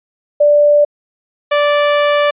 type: tone pair in turn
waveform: sine / sawtooth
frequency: 587.3 / 584.5 Hz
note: D5 / D5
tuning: 0 / -8 cents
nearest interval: unison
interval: 8 cents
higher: first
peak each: -6 dBFS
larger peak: neither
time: 0.4-0.85 / 1.51-2.31 s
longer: second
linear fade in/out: 10 ms
effects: resampled to 8000 Hz